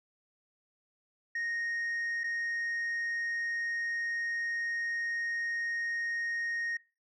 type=tone with dropouts; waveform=sine; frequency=1862 Hz; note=A#6; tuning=2 cents flat; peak=-29 dBFS; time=1.35-6.77 s; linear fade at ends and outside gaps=5 ms; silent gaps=2.235-2.24 s; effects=noise-tail reverb RT60 0.3 s tail -21 dB re dry + tanh soft clip ceiling -30 dBFS